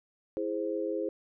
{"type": "chord", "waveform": "sine", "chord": "E augmented", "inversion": "none", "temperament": "equal", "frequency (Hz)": [329.6, 415.3, 523.3], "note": ["E4", "G#4", "B#4"], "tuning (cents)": [0, 0, 0], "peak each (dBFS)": -34, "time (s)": [0.37, 1.09], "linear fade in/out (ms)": 0, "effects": []}